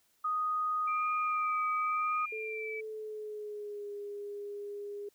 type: tone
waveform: sine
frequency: 1244.5 Hz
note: D#6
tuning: in tune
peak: -29 dBFS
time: 0.24-2.26 s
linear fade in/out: 10 ms
type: tone with vibrato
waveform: sine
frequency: 2349 Hz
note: D7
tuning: in tune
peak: -38 dBFS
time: 0.87-2.81 s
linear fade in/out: 10 ms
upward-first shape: sine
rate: 0.89 Hz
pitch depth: 38 cents each way
type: tone with pitch glide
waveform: sine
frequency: 437.9 to 408.6 Hz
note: A4 to G#4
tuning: -8 to -28 cents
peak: -38 dBFS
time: 2.32-5.09 s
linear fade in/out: 5 ms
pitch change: -120 cents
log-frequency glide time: 2.78-3.91 s
effects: white hiss -71 dBFS RMS until 5.14 s

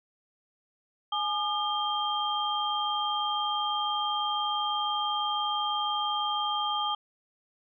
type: tone cluster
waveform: sine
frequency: 839 / 1213 / 3183 Hz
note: G#5 / D#6 / G7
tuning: +17 / -44 / +26 cents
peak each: -31 dBFS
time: 1.12-6.95 s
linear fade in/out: 5 ms
effects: none

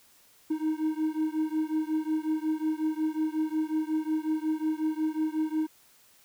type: beating tone pair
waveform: triangle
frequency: 310.4 / 315.9 Hz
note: D#4 / D#4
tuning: -4 / +26 cents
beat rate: 5.5 Hz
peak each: -27 / -28 dBFS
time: 0.5-5.67 s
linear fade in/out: 10 ms
effects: white hiss -60 dBFS RMS until 6.24 s

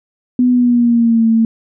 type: tone with pitch glide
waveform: sine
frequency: 248.7 to 225.4 Hz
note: B3 to A3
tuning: +12 to +42 cents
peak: -8 dBFS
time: 0.39-1.45 s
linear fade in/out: 2 ms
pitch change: -170 cents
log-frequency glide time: 0.5-1.26 s
effects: none

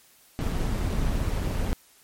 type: noise with amplitude modulation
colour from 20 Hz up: brown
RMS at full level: -24 dBFS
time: 0.39-1.73 s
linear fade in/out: 0 ms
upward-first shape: sine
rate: 183 Hz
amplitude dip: 45%
effects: white hiss -57 dBFS RMS until 2.03 s + MP3 64 kbps

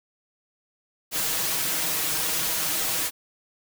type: noise with comb filter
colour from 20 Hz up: white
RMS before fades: -26 dBFS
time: 1.11-3.11 s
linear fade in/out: 50 ms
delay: 6.3 ms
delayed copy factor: +0.75
effects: none

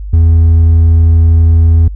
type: tone with hard clipping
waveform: sine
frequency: 82.41 Hz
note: E2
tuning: in tune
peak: -4 dBFS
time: 0.13-1.88 s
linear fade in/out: 5 ms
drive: 2 dB
effects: added 50 Hz sine -19 dBFS peak until 1.95 s

